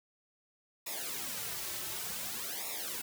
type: noise with flanger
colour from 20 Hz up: white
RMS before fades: -39 dBFS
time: 0.86-3.02 s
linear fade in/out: 10 ms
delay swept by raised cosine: 0.65 to 4.25 ms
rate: 0.55 Hz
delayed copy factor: -1
effects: none